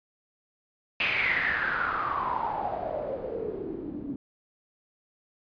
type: noise with low-pass filter sweep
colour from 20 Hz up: white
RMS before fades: -30 dBFS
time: 1-4.16 s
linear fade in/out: 2 ms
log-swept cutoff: 2600 to 260 Hz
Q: 8.2
effects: resampled to 11025 Hz